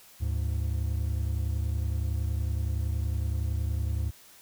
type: tone pair together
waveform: triangle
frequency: 73 / 103.75 Hz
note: D2 / G#2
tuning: -10 / -1 cents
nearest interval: tritone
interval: 609 cents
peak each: -26 / -29 dBFS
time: 0.2-4.11 s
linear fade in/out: 20 ms
effects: white hiss -54 dBFS RMS until 4.41 s